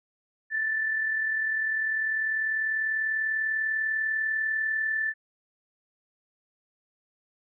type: tone pair together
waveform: sine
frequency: 1760 / 1800.1 Hz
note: A6 / A6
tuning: 0 / +39 cents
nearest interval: unison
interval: 39 cents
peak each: -25 / -37 dBFS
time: 0.5-5.14 s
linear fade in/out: 50 ms
effects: none